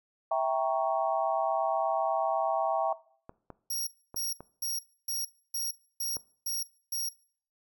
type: chord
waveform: sine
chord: E diminished seventh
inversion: none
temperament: equal with one note detuned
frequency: 655.8 / 784 / 932.3 / 1108.7 Hz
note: E5 / G5 / Bb5 / Db6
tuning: -9 / 0 / 0 / 0 cents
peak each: -28 / -30 / -34 / -34 dBFS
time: 0.31-2.93 s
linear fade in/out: 5 ms
type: clicks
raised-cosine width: 1 ms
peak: -29 dBFS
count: 5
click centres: 3.294 / 3.503 / 4.144 / 4.406 / 6.168 s
type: tone bursts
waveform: 15% pulse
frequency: 5620 Hz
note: F8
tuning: 10 cents sharp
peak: -25 dBFS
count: 8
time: 3.7-7.09 s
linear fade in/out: 5 ms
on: 170 ms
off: 290 ms
effects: noise-tail reverb RT60 0.5 s tail -19 dB re dry